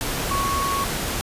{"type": "tone in noise", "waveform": "sine", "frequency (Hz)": 1108.7, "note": "C#6", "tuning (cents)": 0, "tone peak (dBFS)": -22, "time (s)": [0.31, 0.84], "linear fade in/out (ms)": 0, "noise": "pink", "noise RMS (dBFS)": -26, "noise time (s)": [0.01, 1.21], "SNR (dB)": 1, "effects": ["resampled to 32000 Hz"]}